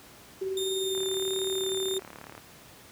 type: tone with tremolo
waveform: sine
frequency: 381.8 Hz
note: G4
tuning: 46 cents flat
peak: -27 dBFS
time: 0.41-2 s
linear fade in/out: 10 ms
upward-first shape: sine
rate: 20 Hz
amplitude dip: 40%
type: tone with vibrato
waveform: sawtooth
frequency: 3629 Hz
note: A#7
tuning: 47 cents flat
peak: -29 dBFS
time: 0.57-1.98 s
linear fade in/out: 2 ms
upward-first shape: sine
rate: 1.5 Hz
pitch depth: 12 cents each way
type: click train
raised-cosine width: 0.5 ms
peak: -28 dBFS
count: 53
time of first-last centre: 0.95-2.379 s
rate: 36.4 Hz
effects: pink hiss -51 dBFS RMS until 2.91 s + high-pass 80 Hz 12 dB/octave